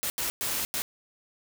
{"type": "noise bursts at uneven times", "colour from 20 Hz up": "white", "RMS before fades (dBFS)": -30, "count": 4, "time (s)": [[0.03, 0.1], [0.18, 0.3], [0.41, 0.65], [0.74, 0.82]], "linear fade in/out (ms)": 0, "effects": []}